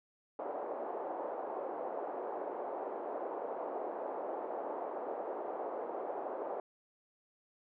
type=band-pass noise; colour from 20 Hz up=white; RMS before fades=-40 dBFS; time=0.39-6.6 s; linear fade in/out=2 ms; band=370 to 790 Hz; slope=24 dB/octave; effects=none